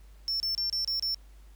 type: tone bursts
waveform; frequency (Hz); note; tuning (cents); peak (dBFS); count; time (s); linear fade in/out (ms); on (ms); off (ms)
triangle; 5400; E8; +41; -26; 6; 0.28-1.145; 0; 120; 29
effects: added 50 Hz sine -49 dBFS peak until 1.55 s + pink hiss -64 dBFS RMS until 1.55 s